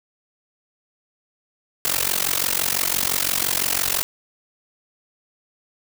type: noise with amplitude modulation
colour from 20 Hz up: white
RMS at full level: -18 dBFS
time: 1.85-4.03 s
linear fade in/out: 0 ms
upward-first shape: sine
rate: 45.9 Hz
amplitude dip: 95%
effects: none